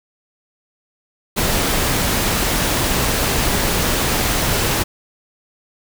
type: noise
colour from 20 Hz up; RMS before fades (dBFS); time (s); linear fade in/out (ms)
pink; -18; 1.36-4.84; 20
effects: none